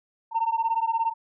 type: beating tone pair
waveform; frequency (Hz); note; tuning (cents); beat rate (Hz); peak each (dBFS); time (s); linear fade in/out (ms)
sine; 901 / 918; A5 / A#5; +41 / -27; 17; -24; 0.31-1.14; 50
effects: tanh soft clip ceiling -17 dBFS